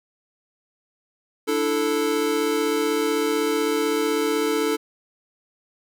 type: chord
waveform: square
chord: D suspended second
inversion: none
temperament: equal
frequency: 293.7 / 329.6 / 440 Hz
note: D4 / E4 / A4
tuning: 0 / 0 / 0 cents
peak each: -27 / -28 / -23 dBFS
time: 1.47-4.77 s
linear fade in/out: 20 ms
effects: none